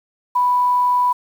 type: tone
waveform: sine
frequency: 987.8 Hz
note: B5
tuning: in tune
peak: -13 dBFS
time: 0.35-1.13 s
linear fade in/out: 10 ms
effects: 7-bit